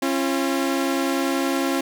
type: tone pair together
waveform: sawtooth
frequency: 271.7 / 342.3 Hz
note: C#4 / F4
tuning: -35 / -35 cents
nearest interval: major third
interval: 400 cents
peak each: -18 / -21 dBFS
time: 0.02-1.81 s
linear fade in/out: 5 ms
effects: none